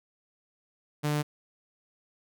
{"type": "tone", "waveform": "sawtooth", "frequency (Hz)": 148.7, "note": "D3", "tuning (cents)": 22, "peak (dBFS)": -22, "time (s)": [1.03, 1.23], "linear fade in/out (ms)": 20, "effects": []}